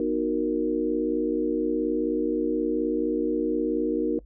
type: chord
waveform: sine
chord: B major seventh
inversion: none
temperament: equal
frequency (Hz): 246.9 / 311.1 / 370 / 466.2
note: B3 / D#4 / F#4 / A#4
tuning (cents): 0 / 0 / 0 / 0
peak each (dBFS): -31 / -26 / -29 / -27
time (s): 0-4.19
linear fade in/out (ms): 2
effects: noise-tail reverb RT60 0.1 s tail -20 dB re dry + added 50 Hz sine -46 dBFS peak until 4.25 s